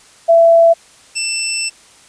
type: tone pair in turn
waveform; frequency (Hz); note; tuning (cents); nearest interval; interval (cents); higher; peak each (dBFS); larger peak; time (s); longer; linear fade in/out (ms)
sine / 5% pulse; 668 / 2672; E5 / E7; +23 / +23; 2 octaves; 2400; second; -5; neither; 0.28-0.74 / 1.15-1.7; second; 20
effects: white hiss -45 dBFS RMS until 2.08 s + resampled to 22050 Hz